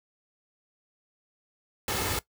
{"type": "noise with comb filter", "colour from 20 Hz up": "pink", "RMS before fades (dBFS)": -29, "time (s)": [1.88, 2.19], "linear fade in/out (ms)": 2, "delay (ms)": 2.3, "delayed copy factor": 0.5, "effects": ["noise-tail reverb RT60 0.1 s tail -18 dB re dry", "high-pass 60 Hz 12 dB/octave"]}